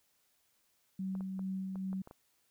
sine tone with tremolo, 190 Hz, F#3, 46 cents sharp, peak -34 dBFS, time 0.99-2.02 s, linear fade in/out 5 ms, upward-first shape sine, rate 2.4 Hz, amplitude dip 30%
clicks, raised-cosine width 1 ms, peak -36 dBFS, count 7, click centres 1.152 / 1.208 / 1.393 / 1.757 / 1.93 / 2.074 / 2.111 s
effects white hiss -74 dBFS RMS until 2.5 s

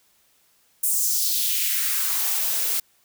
blue noise with high-pass filter sweep, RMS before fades -23 dBFS, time 0.83-2.8 s, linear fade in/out 5 ms, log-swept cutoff 9400 to 320 Hz, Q 2.1, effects white hiss -62 dBFS RMS until 3.04 s

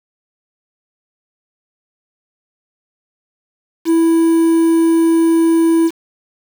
triangle tone with quantisation, 329.6 Hz, E4, in tune, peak -7 dBFS, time 3.85-5.91 s, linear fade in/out 50 ms, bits 5, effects none

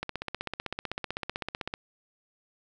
click train, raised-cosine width 0.3 ms, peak -16 dBFS, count 28, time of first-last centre 0.03-1.739 s, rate 15.8 Hz, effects none

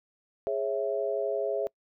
sine chord, C# minor, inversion second, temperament equal with one note detuned, 415.3 / 548 / 659.3 Hz, G#4 / C#5 / E5, 0 / -20 / 0 cents, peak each -31 dBFS, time 0.47-1.67 s, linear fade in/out 0 ms, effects noise-tail reverb RT60 0.1 s tail -26 dB re dry

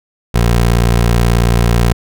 20% pulse tone, 58.4 Hz, A#1, 4 cents sharp, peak -4 dBFS, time 0.34-1.93 s, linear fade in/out 10 ms, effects none

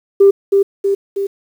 sine tone with echo, 395.9 Hz, G4, 17 cents sharp, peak -3 dBFS, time 0.2-0.31 s, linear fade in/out 10 ms, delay 320 ms, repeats 3, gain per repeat -4 dB, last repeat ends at 1.27 s, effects tanh soft clip ceiling 0 dBFS + 7-bit

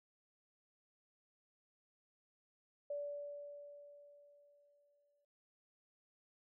sine tone with exponential decay, 578 Hz, D5, 28 cents flat, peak -38 dBFS, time 2.9-5.25 s, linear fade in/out 5 ms, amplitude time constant 510 ms, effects none

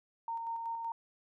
sine tone with tremolo, 919 Hz, A#5, 25 cents flat, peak -34 dBFS, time 0.28-0.92 s, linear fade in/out 2 ms, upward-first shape square, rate 5.3 Hz, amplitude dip 30%, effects none

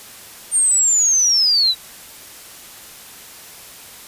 sine linear sweep, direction down, 8870 to 3839 Hz, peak -12 dBFS, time 0.51-1.75 s, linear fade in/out 50 ms, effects white hiss -39 dBFS RMS until 4.07 s + resampled to 32000 Hz

